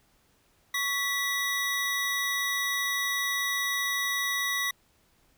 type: tone cluster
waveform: square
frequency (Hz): 1122 / 1964 / 3777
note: C#6 / B6 / A#7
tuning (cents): +21 / -10 / +22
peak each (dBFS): -36 / -29 / -34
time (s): 0.74-4.71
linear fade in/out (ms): 5
effects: pink hiss -66 dBFS RMS until 5.37 s